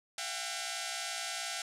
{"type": "tone cluster", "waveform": "5% pulse", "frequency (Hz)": [676, 739, 798, 1832], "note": ["E5", "F#5", "G5", "A#6"], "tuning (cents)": [43, -2, 31, -31], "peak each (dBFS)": [-29, -29, -29, -35], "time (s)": [0.18, 1.62], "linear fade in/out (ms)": 2, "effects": ["low-pass 10000 Hz 12 dB/octave"]}